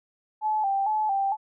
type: tone with vibrato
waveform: sine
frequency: 822 Hz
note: G#5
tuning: 18 cents flat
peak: -22 dBFS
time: 0.41-1.37 s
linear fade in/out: 50 ms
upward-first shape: square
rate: 2.2 Hz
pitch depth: 78 cents each way
effects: none